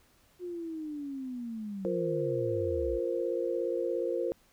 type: linear sweep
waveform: sine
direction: down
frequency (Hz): 362.5 to 51.91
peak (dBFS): -35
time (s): 0.39-3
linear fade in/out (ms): 50
type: chord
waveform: sine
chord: F suspended fourth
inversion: none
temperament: equal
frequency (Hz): 349.2 / 466.2 / 523.3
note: F4 / Bb4 / C5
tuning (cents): 0 / 0 / 0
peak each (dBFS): -33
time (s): 1.85-4.32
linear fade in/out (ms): 0
effects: pink hiss -65 dBFS RMS until 4.52 s